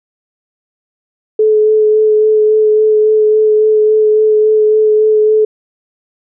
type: tone with vibrato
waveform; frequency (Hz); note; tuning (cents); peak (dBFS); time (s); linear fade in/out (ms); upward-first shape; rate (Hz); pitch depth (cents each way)
sine; 430; A4; -40; -6; 1.39-5.45; 5; sine; 3.6; 13
effects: none